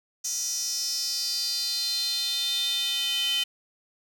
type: tone with high-pass filter sweep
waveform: square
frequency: 277.2 Hz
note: C#4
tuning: in tune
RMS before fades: -28 dBFS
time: 0.24-3.44 s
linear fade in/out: 10 ms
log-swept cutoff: 6100 to 3000 Hz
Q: 6.9
effects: none